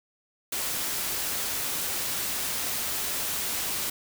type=noise; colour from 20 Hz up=white; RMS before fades=-30 dBFS; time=0.52-3.9 s; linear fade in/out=5 ms; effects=none